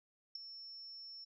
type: tone with ADSR envelope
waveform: sine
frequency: 5400 Hz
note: E8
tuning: 41 cents sharp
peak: -37 dBFS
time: 0.35-1.25 s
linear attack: 4 ms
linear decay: 10 ms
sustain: -11 dB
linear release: 14 ms
effects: none